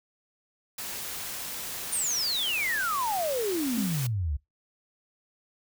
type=noise; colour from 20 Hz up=white; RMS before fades=-36 dBFS; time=0.78-4.07 s; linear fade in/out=5 ms
type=exponential sweep; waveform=sine; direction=down; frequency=9380 to 66.5 Hz; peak=-26 dBFS; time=1.92-4.37 s; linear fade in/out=10 ms
type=tone with exponential decay; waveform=sine; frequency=261.6 Hz; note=C4; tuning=in tune; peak=-26 dBFS; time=3.77-4.08 s; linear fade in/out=5 ms; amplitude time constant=67 ms
effects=noise-tail reverb RT60 0.2 s tail -24 dB re dry